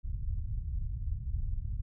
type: low-pass noise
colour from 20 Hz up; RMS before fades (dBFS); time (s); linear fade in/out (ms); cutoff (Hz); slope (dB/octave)
pink; -34; 0.03-1.82; 20; 100; 24
effects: none